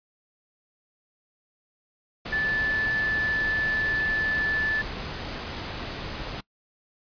sine tone in noise, 1745 Hz, A6, 15 cents flat, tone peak -23 dBFS, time 2.32-4.82 s, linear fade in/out 10 ms, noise pink, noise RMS -34 dBFS, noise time 2.25-6.41 s, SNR +8 dB, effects noise-tail reverb RT60 0.1 s tail -23 dB re dry + resampled to 11025 Hz

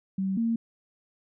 sine tone pair in turn, 191.8 / 229.4 Hz, G3 / A#3, -37 / -28 cents, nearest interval minor third, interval 309 cents, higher second, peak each -25 / -23 dBFS, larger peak second, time 0.18-0.37 / 0.37-0.56 s, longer neither, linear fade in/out 5 ms, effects none

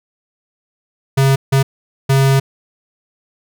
square tone bursts at uneven times, 135.6 Hz, C#3, 38 cents flat, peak -10 dBFS, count 3, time 1.17-1.36 / 1.52-1.63 / 2.09-2.4 s, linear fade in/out 10 ms, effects none

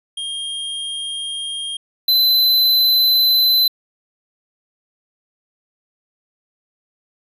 square tone pair in turn, 3223 / 4037 Hz, G7 / B7, +47 / +37 cents, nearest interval major third, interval 390 cents, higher second, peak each -24 / -12 dBFS, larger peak second, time 0.17-1.77 / 2.08-3.68 s, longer neither, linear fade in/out 5 ms, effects resampled to 32000 Hz

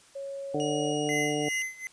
sine tone, 552 Hz, C#5, 7 cents flat, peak -34 dBFS, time 0.15-0.93 s, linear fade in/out 10 ms
harmonic tone, 148.6 Hz, D3, 21 cents sharp, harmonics 1 / 2 / 3 / 4 / 5, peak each -36 / -31 / -31 / -36 / -35 dBFS, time 0.54-1.49 s, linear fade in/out 5 ms
25% pulse tone with pitch glide, 2881 to 2863 Hz, F#7 to F7, -47 to +42 cents, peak -32 dBFS, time 0.6-1.62 s, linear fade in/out 0 ms, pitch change -11 cents, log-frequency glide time 0.77-1.4 s
square tone with tremolo, 2048 Hz, C7, 38 cents flat, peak -28 dBFS, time 1.09-1.87 s, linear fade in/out 0 ms, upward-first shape sine, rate 2.6 Hz, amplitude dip 90%
effects white hiss -57 dBFS RMS until 1.92 s + resampled to 22050 Hz

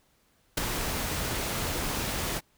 pink noise with ADSR envelope, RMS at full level -22 dBFS, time 0.57-2.41 s, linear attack 9 ms, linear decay 6 ms, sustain -9 dB, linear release 41 ms, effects pink hiss -67 dBFS RMS until 2.57 s

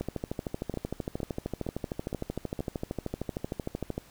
two click trains, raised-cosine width 2 ms, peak -18 / -20 dBFS, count 53 / 5, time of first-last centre 0.01-3.979 / 0.74-2.592 s, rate 13.1 / 2.16 Hz, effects pink hiss -56 dBFS RMS until 4.1 s

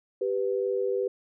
sine tone pair together, 392 / 494.3 Hz, G4 / B4, 0 / +1 cents, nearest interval major third, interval 401 cents, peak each -27 / -28 dBFS, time 0.21-1.08 s, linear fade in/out 5 ms, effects none

